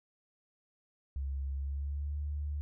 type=tone with pitch glide; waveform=sine; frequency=68.4 to 73.31 Hz; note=C#2 to D2; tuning=-23 to -3 cents; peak=-33 dBFS; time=1.16-2.61 s; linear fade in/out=0 ms; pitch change=+120 cents; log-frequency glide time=1.53-2.18 s; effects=none